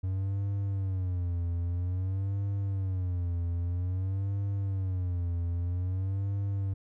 triangle tone with vibrato, 92.5 Hz, F#2, in tune, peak -26 dBFS, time 0.03-6.74 s, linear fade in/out 10 ms, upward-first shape sine, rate 0.51 Hz, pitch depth 130 cents each way, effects none

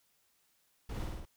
brown noise with echo, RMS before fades -38 dBFS, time 0.89-1.05 s, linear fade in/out 5 ms, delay 51 ms, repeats 4, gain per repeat -2 dB, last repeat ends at 1.254 s, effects white hiss -73 dBFS RMS until 1.36 s

